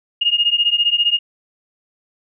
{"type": "beating tone pair", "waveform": "sine", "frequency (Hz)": [2842, 2857], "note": ["F7", "F7"], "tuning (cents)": [30, 39], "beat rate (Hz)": 15, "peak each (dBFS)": [-16, -17], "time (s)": [0.21, 1.19], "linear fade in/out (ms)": 10, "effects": []}